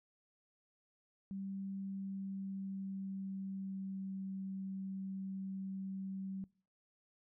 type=tone with pitch glide; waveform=sine; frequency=194.7 to 192.13 Hz; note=G3 to G3; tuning=-12 to -35 cents; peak=-40 dBFS; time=1.31-6.44 s; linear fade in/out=0 ms; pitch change=-23 cents; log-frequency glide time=1.79-4.24 s; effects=noise-tail reverb RT60 0.5 s tail -24 dB re dry